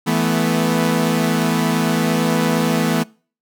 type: chord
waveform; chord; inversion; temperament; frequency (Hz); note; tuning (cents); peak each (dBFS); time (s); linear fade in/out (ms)
sawtooth; E suspended fourth; none; equal with one note detuned; 164.81 / 218.2 / 246.9; E3 / A3 / B3; 0 / -14 / 0; -16; 0.06-3.04; 20
effects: noise-tail reverb RT60 0.4 s tail -24 dB re dry